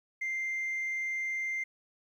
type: tone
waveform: sine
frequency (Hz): 2093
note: C7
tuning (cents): 0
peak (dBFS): -29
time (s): 0.21-1.64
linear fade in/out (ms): 10
effects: tanh soft clip ceiling -29 dBFS + 11-bit